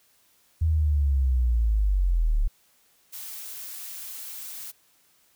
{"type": "linear sweep", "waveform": "sine", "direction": "down", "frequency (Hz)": [81.8, 34.34], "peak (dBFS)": -19, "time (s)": [0.61, 2.48], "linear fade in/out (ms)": 10}
{"type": "noise", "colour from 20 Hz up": "blue", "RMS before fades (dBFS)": -38, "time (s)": [3.12, 4.72], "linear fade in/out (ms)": 20}
{"effects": ["white hiss -63 dBFS RMS until 5.35 s"]}